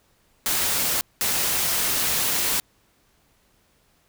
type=noise bursts at uneven times; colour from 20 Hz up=white; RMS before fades=-23 dBFS; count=2; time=0.46-1.01 / 1.21-2.6 s; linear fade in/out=0 ms; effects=pink hiss -63 dBFS RMS until 4.08 s

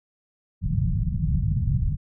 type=low-pass noise; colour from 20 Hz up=white; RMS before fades=-23 dBFS; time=0.61-1.97 s; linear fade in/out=50 ms; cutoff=170 Hz; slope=48 dB/octave; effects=none

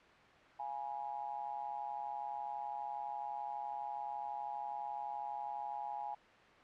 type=tone with amplitude modulation; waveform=sine; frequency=830.6 Hz; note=G#5; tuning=in tune; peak=-35 dBFS; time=0.59-6.15 s; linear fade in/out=10 ms; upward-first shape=sine; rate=132 Hz; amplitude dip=85%; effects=white hiss -60 dBFS RMS until 6.63 s + low-pass 2000 Hz 12 dB/octave

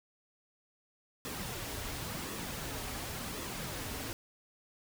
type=noise with flanger; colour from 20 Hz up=pink; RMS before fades=-40 dBFS; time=1.25-4.13 s; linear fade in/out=0 ms; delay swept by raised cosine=1.3 to 5.9 ms; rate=0.93 Hz; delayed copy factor=-0.5; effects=none

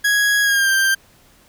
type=tone with pitch glide; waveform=40% pulse; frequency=1661.2 to 1577 Hz; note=G#6 to G6; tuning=0 to +10 cents; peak=-13 dBFS; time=0.04-0.95 s; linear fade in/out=10 ms; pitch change=-90 cents; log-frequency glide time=0.42-0.7 s; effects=pink hiss -52 dBFS RMS until 1.48 s

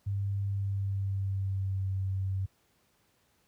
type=tone with pitch glide; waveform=sine; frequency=99.4 to 95.79 Hz; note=G2 to G2; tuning=+25 to -39 cents; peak=-28 dBFS; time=0.06-2.46 s; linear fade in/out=10 ms; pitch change=-64 cents; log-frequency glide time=0.44-1.89 s; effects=pink hiss -70 dBFS RMS until 3.47 s + high-pass 60 Hz 12 dB/octave

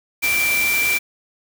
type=tone in noise; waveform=sine; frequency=2349 Hz; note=D7; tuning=in tune; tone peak=-17 dBFS; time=0.22-0.99 s; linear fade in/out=20 ms; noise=white; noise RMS=-24 dBFS; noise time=0.22-0.99 s; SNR=+4 dB; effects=none

